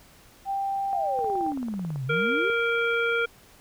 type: tone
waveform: sine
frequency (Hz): 787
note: G5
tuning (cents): +7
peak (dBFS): -25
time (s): 0.45-1.54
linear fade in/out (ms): 50
type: exponential two-way sweep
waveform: sine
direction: down then up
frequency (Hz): 744 to 125.5 to 426.6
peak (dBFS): -28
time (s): 0.93-2.5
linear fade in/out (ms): 0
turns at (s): 2.05
type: click train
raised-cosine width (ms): 1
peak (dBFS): -27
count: 15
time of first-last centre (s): 1.19-1.959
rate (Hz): 18.2
type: harmonic tone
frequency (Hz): 466.2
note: A#4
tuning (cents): 0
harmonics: 1 / 3 / 5 / 7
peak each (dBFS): -26 / -25 / -30 / -37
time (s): 2.09-3.26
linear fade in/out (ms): 10
effects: pink hiss -54 dBFS RMS until 3.6 s